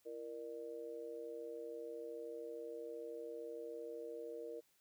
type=tone with amplitude modulation; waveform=sine; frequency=468.8 Hz; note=A#4; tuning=10 cents sharp; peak=-40 dBFS; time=0.05-4.61 s; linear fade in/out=20 ms; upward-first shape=sine; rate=133 Hz; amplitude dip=95%; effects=white hiss -75 dBFS RMS until 4.8 s